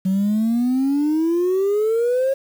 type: exponential sweep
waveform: sine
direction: up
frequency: 185.6 to 547 Hz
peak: -14 dBFS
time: 0.05-2.34 s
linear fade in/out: 10 ms
effects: tanh soft clip ceiling -14 dBFS + 7-bit